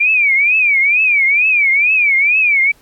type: tone with vibrato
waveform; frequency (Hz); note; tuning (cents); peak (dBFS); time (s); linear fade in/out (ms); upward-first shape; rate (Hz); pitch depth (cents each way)
sine; 2349; D7; 0; -9; 0-2.72; 10; triangle; 2.2; 200
effects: pink hiss -52 dBFS RMS until 2.81 s + AAC 64 kbps